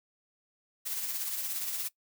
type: noise with tremolo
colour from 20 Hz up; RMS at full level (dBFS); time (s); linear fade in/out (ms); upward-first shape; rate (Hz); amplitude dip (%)
blue; -33; 0.85-1.89; 20; sine; 17; 40
effects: noise-tail reverb RT60 0.1 s tail -20 dB re dry